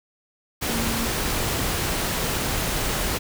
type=tone in noise; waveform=sine; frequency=229.8 Hz; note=A#3; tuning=25 cents flat; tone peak=-28 dBFS; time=0.68-1.08 s; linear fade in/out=20 ms; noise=pink; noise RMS=-25 dBFS; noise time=0.61-3.19 s; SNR=-6 dB; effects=none